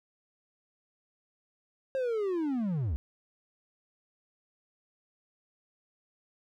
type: linear sweep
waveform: triangle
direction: down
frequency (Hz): 540 to 61.74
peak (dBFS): -26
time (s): 1.95-2.96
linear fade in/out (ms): 0
effects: none